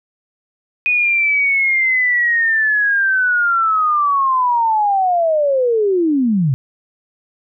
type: linear sweep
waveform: sine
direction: down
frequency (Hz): 2489 to 123.47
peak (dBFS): -12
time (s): 0.86-6.54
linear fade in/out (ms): 0
effects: none